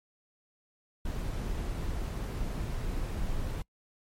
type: noise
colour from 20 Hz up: brown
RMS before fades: -33 dBFS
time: 1.05-3.62 s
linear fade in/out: 5 ms
effects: noise-tail reverb RT60 0.1 s tail -25 dB re dry + MP3 64 kbps